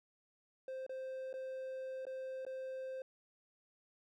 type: tone with dropouts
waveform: triangle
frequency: 523.3 Hz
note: C5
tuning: in tune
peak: -39 dBFS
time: 0.68-3.02 s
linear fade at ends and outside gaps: 2 ms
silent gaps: 0.865-0.894 / 1.329-1.339 / 2.053-2.067 / 2.451-2.465 s
effects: none